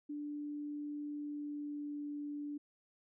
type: tone with pitch glide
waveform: sine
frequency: 293.8 to 291.9 Hz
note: D4 to D4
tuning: +1 to -10 cents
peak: -39 dBFS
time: 0.09-2.58 s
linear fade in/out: 10 ms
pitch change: -11 cents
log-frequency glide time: 1.12-2.09 s
effects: none